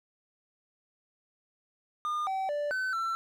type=tone with pitch steps; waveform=triangle; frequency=1213 / 767 / 586 / 1520 / 1343 Hz; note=D#6 / G5 / D5 / F#6 / E6; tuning=-44 / -38 / -4 / +46 / +32 cents; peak=-27 dBFS; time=2.05-3.15 s; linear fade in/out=0 ms; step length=220 ms; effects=none